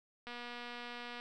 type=click train; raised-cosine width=0.3 ms; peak=-30 dBFS; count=225; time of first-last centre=0.27-1.199 s; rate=241 Hz; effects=none